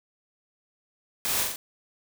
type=noise with echo; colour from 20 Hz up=white; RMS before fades=-28 dBFS; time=1.25-1.43 s; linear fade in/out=0 ms; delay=43 ms; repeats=3; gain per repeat=-3 dB; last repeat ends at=1.559 s; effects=none